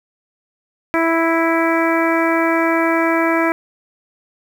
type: harmonic tone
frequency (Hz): 329.6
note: E4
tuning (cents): 0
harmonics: 1 / 2 / 3 / 4 / 5 / 6 / 7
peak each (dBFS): -17 / -20 / -22 / -23 / -24 / -25 / -25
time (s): 0.94-3.52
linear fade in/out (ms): 0
effects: 7-bit